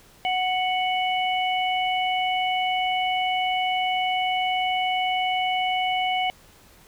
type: harmonic tone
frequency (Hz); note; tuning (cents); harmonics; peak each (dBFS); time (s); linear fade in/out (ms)
740; F#5; 0; 1 / 3 / 4; -23 / -28 / -29; 0.25-6.3; 0
effects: pink hiss -53 dBFS RMS until 6.87 s